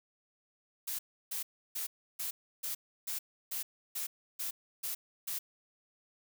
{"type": "noise bursts", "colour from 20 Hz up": "blue", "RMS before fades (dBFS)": -37, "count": 11, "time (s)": [0.87, 5.39], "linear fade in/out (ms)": 10, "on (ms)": 120, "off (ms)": 320, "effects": []}